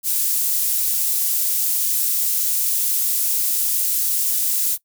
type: high-pass noise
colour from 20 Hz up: pink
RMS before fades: -20 dBFS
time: 0.03-4.78 s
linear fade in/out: 50 ms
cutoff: 11000 Hz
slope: 12 dB/octave
effects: noise-tail reverb RT60 0.1 s tail -20 dB re dry